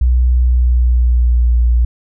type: tone with pitch glide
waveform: sine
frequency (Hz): 61.74 to 59.43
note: B1 to A#1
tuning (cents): 0 to +34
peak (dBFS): -8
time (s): 0.01-1.85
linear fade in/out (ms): 5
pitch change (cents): -66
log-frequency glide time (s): 0.41-1.57
effects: none